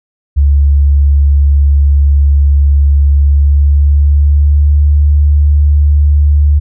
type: tone with pitch glide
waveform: sine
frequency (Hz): 70.9 to 73.15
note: C#2 to D2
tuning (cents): +40 to -6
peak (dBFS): -4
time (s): 0.36-6.6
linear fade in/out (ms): 20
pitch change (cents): +54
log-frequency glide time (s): 3.12-4.83
effects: none